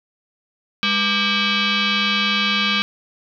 sine tone with frequency modulation, 491.2 Hz, B4, 9 cents flat, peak -16 dBFS, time 0.83-2.82 s, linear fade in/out 0 ms, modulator 696 Hz, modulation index 5.3, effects none

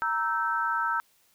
sine chord, E diminished, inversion second, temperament equal with one note detuned, 932.3 / 1318.5 / 1548.2 Hz, Bb5 / E6 / G6, 0 / 0 / -22 cents, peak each -30 / -28 / -30 dBFS, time 0.02-1 s, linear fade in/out 0 ms, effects white hiss -65 dBFS RMS until 1.34 s

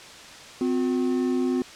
triangle tone pair together, 256.8 / 360 Hz, C4 / F#4, -32 / -47 cents, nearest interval tritone, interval 585 cents, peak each -21 / -24 dBFS, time 0.61-1.62 s, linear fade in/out 2 ms, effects white hiss -43 dBFS RMS until 1.75 s + low-pass 6000 Hz 12 dB/octave

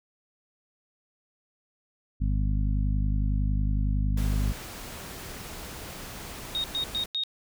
harmonic tone, 50.9 Hz, G#1, 34 cents flat, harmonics 1 / 2 / 3 / 4 / 5, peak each -24 / -30 / -34 / -36 / -38 dBFS, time 2.2-4.53 s, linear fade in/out 20 ms
pink noise, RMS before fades -40 dBFS, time 4.17-7.06 s, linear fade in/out 5 ms
sine tone bursts, 3729 Hz, A#7, in tune, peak -26 dBFS, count 4, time 6.55-7.236 s, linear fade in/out 0 ms, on 89 ms, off 110 ms
effects none

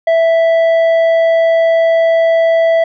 sine tone with tanh clipping, 659.3 Hz, E5, in tune, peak -9 dBFS, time 0.07-2.84 s, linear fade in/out 5 ms, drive 7 dB, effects none

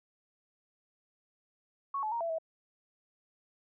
sine tone with pitch steps, 1108 / 861 / 934 / 669 / 647 Hz, C#6 / A5 / A#5 / E5 / E5, -1 / -38 / +3 / +25 / -32 cents, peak -31 dBFS, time 1.94-2.385 s, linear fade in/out 5 ms, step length 89 ms, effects none

